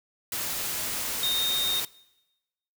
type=tone in noise; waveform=sine; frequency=3694 Hz; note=A#7; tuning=16 cents flat; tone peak=-24 dBFS; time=1.23-1.8 s; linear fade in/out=2 ms; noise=white; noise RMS=-31 dBFS; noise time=0.32-1.85 s; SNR=+4 dB; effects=noise-tail reverb RT60 1.0 s tail -23 dB re dry